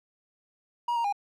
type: tone with pitch steps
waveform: triangle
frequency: 954 / 933 / 812 Hz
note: A#5 / A#5 / G#5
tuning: +40 / +1 / -39 cents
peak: -23 dBFS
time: 0.88-1.126 s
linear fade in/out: 5 ms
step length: 82 ms
effects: none